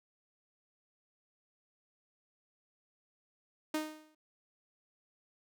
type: tone with exponential decay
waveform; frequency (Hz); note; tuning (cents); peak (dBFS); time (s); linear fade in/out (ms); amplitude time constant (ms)
sawtooth; 309; D#4; -12; -26; 3.74-4.15; 5; 89
effects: none